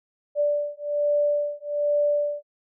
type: beating tone pair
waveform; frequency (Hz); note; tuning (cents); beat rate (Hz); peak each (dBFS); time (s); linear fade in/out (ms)
sine; 585 / 586.2; D5 / D5; -7 / -3; 1.2; -24; 0.35-2.43; 50
effects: none